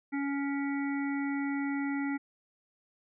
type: harmonic tone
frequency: 280 Hz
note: C#4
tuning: 18 cents sharp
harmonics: 1 / 3 / 5 / 7 / 8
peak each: -30 / -42 / -44 / -41 / -46 dBFS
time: 0.12-2.18 s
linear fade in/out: 20 ms
effects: none